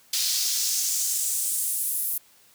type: noise with high-pass filter sweep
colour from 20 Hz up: pink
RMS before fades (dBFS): -26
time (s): 0.13-2.18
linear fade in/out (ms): 5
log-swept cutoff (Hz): 4300 to 12000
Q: 1.9
effects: white hiss -57 dBFS RMS until 2.54 s + high-pass 60 Hz 12 dB/octave